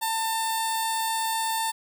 15% pulse tone with notch filter, 896 Hz, A5, 31 cents sharp, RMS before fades -27 dBFS, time 0.01-1.72 s, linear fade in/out 20 ms, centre 2300 Hz, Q 0.61, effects none

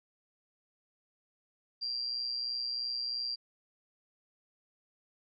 sine tone with amplitude modulation, 4740 Hz, D8, 15 cents sharp, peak -30 dBFS, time 1.81-3.36 s, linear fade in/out 20 ms, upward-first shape sine, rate 123 Hz, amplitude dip 60%, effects none

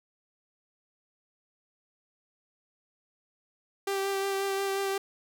sawtooth tone with vibrato, 392 Hz, G4, in tune, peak -24 dBFS, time 3.87-4.98 s, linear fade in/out 5 ms, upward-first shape sine, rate 5.6 Hz, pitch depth 15 cents each way, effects none

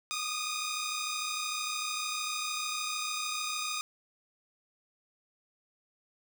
10% pulse tone pair together, 1211.2 / 1244.5 Hz, D#6 / D#6, -47 / 0 cents, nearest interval unison, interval 47 cents, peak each -29 / -26 dBFS, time 0.11-3.81 s, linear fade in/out 0 ms, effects none

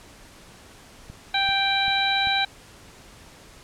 click train, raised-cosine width 5 ms, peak -27 dBFS, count 4, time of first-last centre 1.1-2.272 s, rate 2.56 Hz
harmonic tone, 785 Hz, G5, 2 cents sharp, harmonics 1 / 2 / 3 / 4 / 5, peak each -25 / -27 / -27 / -33 / -24 dBFS, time 1.34-2.45 s, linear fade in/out 5 ms
effects pink hiss -48 dBFS RMS until 3.63 s + low-pass 10000 Hz 12 dB/octave

